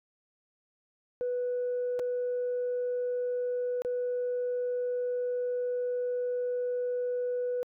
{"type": "tone with dropouts", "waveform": "sine", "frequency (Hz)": 493.2, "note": "B4", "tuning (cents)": -2, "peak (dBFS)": -27, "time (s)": [1.21, 7.63], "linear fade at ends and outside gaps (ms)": 0, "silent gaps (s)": [[1.992, 1.996], [3.82, 3.849]], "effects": ["tanh soft clip ceiling -25 dBFS"]}